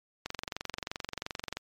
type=click train; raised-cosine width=0.2 ms; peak=-17 dBFS; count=31; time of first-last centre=0.26-1.57 s; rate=22.9 Hz; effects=MP3 96 kbps